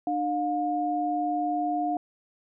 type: tone pair together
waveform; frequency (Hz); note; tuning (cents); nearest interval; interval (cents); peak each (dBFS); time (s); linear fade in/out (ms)
sine; 300 / 713.1; D4 / F5; +37 / +36; octave + minor third; 1499; -29 / -26; 0.07-1.97; 2
effects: none